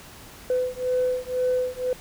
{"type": "beating tone pair", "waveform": "sine", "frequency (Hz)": [503, 505], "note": ["B4", "B4"], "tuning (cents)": [32, 39], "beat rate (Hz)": 2, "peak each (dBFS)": -24, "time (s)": [0.5, 1.93], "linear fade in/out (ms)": 2, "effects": ["tanh soft clip ceiling -16 dBFS", "pink hiss -45 dBFS RMS until 2 s"]}